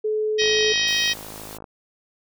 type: tone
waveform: sine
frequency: 429.7 Hz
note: A4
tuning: 41 cents flat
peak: -20 dBFS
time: 0.04-0.73 s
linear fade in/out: 10 ms
type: harmonic tone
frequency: 631 Hz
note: D#5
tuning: 24 cents sharp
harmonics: 3 / 4 / 5 / 6 / 7 / 8 / 9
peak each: -25 / -27 / -24 / -26 / -32 / -29 / -28 dBFS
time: 0.38-1.14 s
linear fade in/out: 20 ms
type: click train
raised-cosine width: 1 ms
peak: -24 dBFS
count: 66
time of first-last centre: 0.42-1.642 s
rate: 53.2 Hz
type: noise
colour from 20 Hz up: white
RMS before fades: -40 dBFS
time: 0.87-1.58 s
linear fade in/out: 10 ms
effects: none